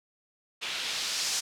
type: noise with low-pass filter sweep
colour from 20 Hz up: blue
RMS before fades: -32 dBFS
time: 0.61-1.41 s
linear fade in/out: 20 ms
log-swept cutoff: 2900 to 6200 Hz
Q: 1.4
effects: none